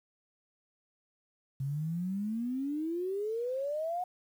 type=exponential sweep; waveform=sine; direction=up; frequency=132.6 to 737 Hz; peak=-31 dBFS; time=1.6-4.04 s; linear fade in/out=5 ms; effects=10-bit